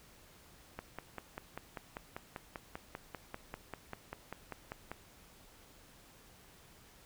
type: click train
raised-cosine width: 0.5 ms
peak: -26 dBFS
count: 22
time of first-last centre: 0.79-4.916 s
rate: 5.09 Hz
effects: pink hiss -60 dBFS RMS until 7.05 s